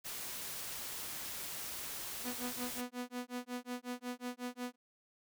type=noise; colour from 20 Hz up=white; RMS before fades=-43 dBFS; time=0.04-2.82 s; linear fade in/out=20 ms
type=tone with tremolo; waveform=sawtooth; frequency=246.9 Hz; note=B3; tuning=in tune; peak=-33 dBFS; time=2.23-4.76 s; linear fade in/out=50 ms; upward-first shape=sine; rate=5.5 Hz; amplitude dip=100%
effects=none